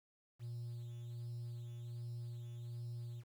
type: tone with tremolo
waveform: triangle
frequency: 118.9 Hz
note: A#2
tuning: 35 cents sharp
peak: -39 dBFS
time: 0.39-3.24 s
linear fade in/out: 50 ms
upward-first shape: sine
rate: 1.3 Hz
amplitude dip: 35%
effects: tanh soft clip ceiling -37 dBFS + 11-bit